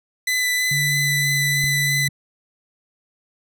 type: tone with vibrato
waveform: sawtooth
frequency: 2000 Hz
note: B6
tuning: 21 cents sharp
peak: -15 dBFS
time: 0.27-2.08 s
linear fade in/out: 5 ms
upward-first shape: sine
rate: 3.1 Hz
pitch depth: 10 cents each way
type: tone with pitch glide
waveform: sine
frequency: 143.2 to 140.58 Hz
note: D3 to C#3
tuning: -43 to +25 cents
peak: -23 dBFS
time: 0.71-2.09 s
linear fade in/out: 5 ms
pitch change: -32 cents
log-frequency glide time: 0.93-1.36 s
type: click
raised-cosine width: 5 ms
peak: -20 dBFS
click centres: 1.641 s
effects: none